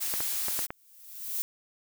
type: noise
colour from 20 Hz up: blue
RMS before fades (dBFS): -31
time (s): 0-0.67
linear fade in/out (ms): 20
type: clicks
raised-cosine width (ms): 0.5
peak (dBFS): -19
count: 5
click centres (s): 0.139 / 0.205 / 0.484 / 0.591 / 0.705
type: noise with exponential growth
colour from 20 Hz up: violet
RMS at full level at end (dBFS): -29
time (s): 0.68-1.42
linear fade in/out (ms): 0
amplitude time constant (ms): 160
effects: none